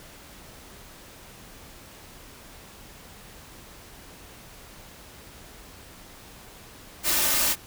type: noise with comb filter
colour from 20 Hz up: white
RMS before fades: -23 dBFS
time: 7.03-7.56 s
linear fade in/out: 50 ms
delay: 3.3 ms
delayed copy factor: +0.65
effects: pink hiss -47 dBFS RMS until 7.66 s